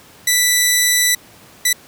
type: tone bursts at uneven times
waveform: 10% pulse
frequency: 1975.5 Hz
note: B6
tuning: in tune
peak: -3 dBFS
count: 2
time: 0.27-1.15 / 1.65-1.73 s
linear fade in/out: 5 ms
effects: pink hiss -44 dBFS RMS until 1.87 s + high-pass 100 Hz 12 dB/octave